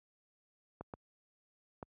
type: clicks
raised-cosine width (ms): 1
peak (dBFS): -29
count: 3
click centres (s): 0.81 / 0.938 / 1.828
effects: high-pass 60 Hz 12 dB/octave